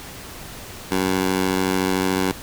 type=tone with high-pass filter; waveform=15% pulse; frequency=93.7 Hz; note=F#2; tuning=22 cents sharp; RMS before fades=-21 dBFS; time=0.91-2.32 s; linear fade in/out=10 ms; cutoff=240 Hz; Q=0.76; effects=pink hiss -37 dBFS RMS until 2.42 s